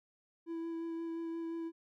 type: tone with vibrato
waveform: triangle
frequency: 331.3 Hz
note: E4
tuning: 9 cents sharp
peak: -35 dBFS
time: 0.46-1.72 s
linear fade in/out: 50 ms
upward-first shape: sine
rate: 5.7 Hz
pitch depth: 12 cents each way
effects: none